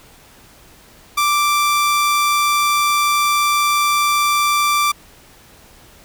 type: tone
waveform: sawtooth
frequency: 1174.7 Hz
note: D6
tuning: in tune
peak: -10 dBFS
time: 1.17-4.92 s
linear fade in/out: 10 ms
effects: pink hiss -46 dBFS RMS until 6.04 s